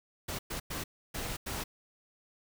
pink noise bursts at uneven times, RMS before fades -37 dBFS, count 5, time 0.28-0.39 / 0.5-0.6 / 0.7-0.84 / 1.14-1.37 / 1.46-1.64 s, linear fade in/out 10 ms, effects none

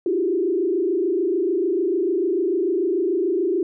sine tone with frequency modulation, 361.9 Hz, F#4, 38 cents flat, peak -18 dBFS, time 0.06-3.63 s, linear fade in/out 2 ms, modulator 26.8 Hz, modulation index 1.5, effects none

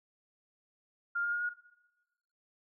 sine tone with pitch steps, 1401 / 1414 / 1427.1 / 1440.4 Hz, F6 / F6 / F6 / F#6, +5 / +21 / +37 / -47 cents, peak -30 dBFS, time 1.15-1.494 s, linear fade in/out 10 ms, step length 86 ms, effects noise-tail reverb RT60 1.0 s tail -18 dB re dry

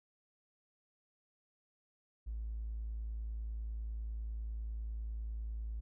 triangle tone, 55 Hz, A1, in tune, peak -34 dBFS, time 2.26-5.81 s, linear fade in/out 20 ms, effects tanh soft clip ceiling -35 dBFS

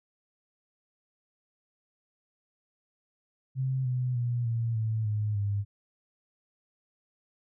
sine tone with pitch steps, 131.5 / 125.92 / 120.59 / 115.47 / 110.58 / 105.89 / 101.4 Hz, C3 / B2 / B2 / A#2 / A2 / G#2 / G#2, +9 / +34 / -41 / -16 / +9 / +34 / -41 cents, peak -26 dBFS, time 3.55-5.65 s, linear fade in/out 50 ms, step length 300 ms, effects none

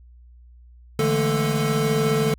square tone cluster, 147.1 / 166.6 / 212 / 226 / 440.4 Hz, D3 / E3 / G#3 / A3 / A4, +3 / +19 / +36 / +47 / +2 cents, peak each -24 / -30 / -30 / -29 / -24 dBFS, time 0.99-2.34 s, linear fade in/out 2 ms, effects added 60 Hz sine -45 dBFS peak until 2.38 s

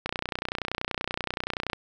click train, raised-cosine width 0.3 ms, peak -12 dBFS, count 52, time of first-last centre 0.06-1.732 s, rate 30.5 Hz, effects none

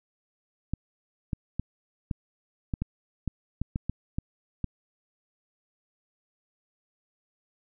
clicks, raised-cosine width 5 ms, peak -16 dBFS, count 12, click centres 0.736 / 1.332 / 1.596 / 2.112 / 2.738 / 2.82 / 3.277 / 3.616 / 3.759 / 3.896 / 4.185 / 4.643 s, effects none

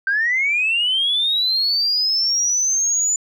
sine linear sweep, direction up, 1543 to 7040 Hz, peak -15 dBFS, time 0.07-3.16 s, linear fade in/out 2 ms, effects tanh soft clip ceiling -11 dBFS

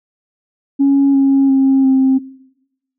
sine tone with pitch steps, 277.2 / 272.9 / 268.7 / 264.5 Hz, C#4 / C#4 / C4 / C4, 0 / -27 / +46 / +19 cents, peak -7 dBFS, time 0.79-2.19 s, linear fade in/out 20 ms, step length 350 ms, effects noise-tail reverb RT60 0.9 s tail -21 dB re dry + tanh soft clip ceiling -5 dBFS

